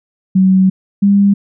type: tone pair in turn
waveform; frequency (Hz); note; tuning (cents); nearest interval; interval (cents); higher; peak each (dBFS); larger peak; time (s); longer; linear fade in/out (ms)
sine; 188.7 / 200.2; F#3 / G3; +34 / +37; minor second; 103; second; -6; neither; 0.35-0.7 / 1.02-1.34; first; 10
effects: none